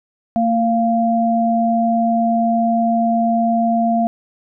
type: tone pair together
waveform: sine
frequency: 228.2 / 693 Hz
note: A#3 / F5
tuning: -37 / -14 cents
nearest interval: octave + perfect fifth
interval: 1923 cents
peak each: -16 dBFS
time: 0.36-4.07 s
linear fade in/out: 0 ms
effects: none